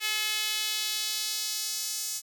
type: tone with high-pass filter sweep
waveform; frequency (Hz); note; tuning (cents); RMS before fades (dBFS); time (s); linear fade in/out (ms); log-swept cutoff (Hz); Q
sawtooth; 428.5; A4; -46; -31; 0-2.22; 50; 2500 to 6500; 1.5
effects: none